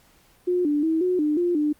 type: tone with pitch steps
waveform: sine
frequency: 358.5 / 294 / 321.9 / 363.9 / 300.3 / 350.5 / 298.7 Hz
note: F4 / D4 / E4 / F#4 / D4 / F4 / D4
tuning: +45 / +2 / -41 / -29 / +39 / +6 / +29 cents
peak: -19 dBFS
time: 0.47-1.73 s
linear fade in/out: 10 ms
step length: 180 ms
effects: pink hiss -58 dBFS RMS until 1.79 s + Opus 48 kbps